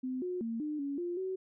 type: tone with pitch steps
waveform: sine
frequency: 256.9 / 361.5 / 228.5 / 301.3 / 281.2 / 349.7 / 376.4 Hz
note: C4 / F#4 / A#3 / D4 / C#4 / F4 / F#4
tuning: -32 / -40 / -34 / +44 / +25 / +2 / +30 cents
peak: -33 dBFS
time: 0.03-1.36 s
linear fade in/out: 10 ms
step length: 190 ms
effects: none